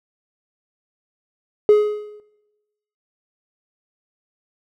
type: tone with exponential decay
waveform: triangle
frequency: 420 Hz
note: G#4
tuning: 19 cents sharp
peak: -3 dBFS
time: 1.69-2.2 s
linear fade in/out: 1 ms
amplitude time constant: 110 ms
effects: noise-tail reverb RT60 1.0 s tail -20 dB re dry + tanh soft clip ceiling -4 dBFS